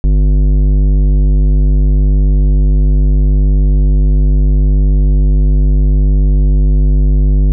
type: tone with tanh clipping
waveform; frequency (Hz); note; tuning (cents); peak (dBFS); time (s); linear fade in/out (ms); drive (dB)
sine; 49.62; G1; +22; -8; 0.04-7.52; 0; 13
effects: none